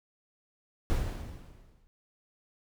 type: noise with exponential decay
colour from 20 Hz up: brown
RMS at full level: -26 dBFS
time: 0.9-1.87 s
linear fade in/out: 0 ms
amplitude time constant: 210 ms
effects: none